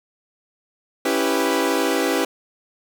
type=chord; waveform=sawtooth; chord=C# half-diminished seventh; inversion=none; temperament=equal; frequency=277.2 / 329.6 / 392 / 493.9 Hz; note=C#4 / E4 / G4 / B4; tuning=0 / 0 / 0 / 0 cents; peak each=-20 dBFS; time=1.05-2.25 s; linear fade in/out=5 ms; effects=none